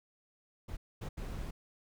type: noise bursts at uneven times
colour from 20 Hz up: brown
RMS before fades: -40 dBFS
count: 3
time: 0.68-0.77 / 1.01-1.09 / 1.17-1.51 s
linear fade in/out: 10 ms
effects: none